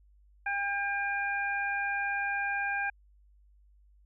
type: harmonic tone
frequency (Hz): 802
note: G5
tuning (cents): +39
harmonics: 1 / 2 / 3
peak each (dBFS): -34 / -31 / -36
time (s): 0.46-2.9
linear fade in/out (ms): 5
effects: added 50 Hz sine -58 dBFS peak until 4.05 s